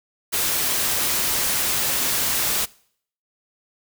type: noise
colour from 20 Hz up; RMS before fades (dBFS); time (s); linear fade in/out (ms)
white; -22; 0.32-2.66; 20
effects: noise-tail reverb RT60 0.6 s tail -23 dB re dry